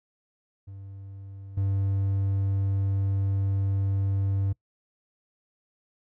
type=tone with level steps; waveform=triangle; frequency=97.9 Hz; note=G2; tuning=2 cents flat; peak=-37 / -21 dBFS; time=0.67-4.53 s; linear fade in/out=10 ms; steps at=1.57 s; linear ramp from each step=5 ms; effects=noise-tail reverb RT60 0.1 s tail -23 dB re dry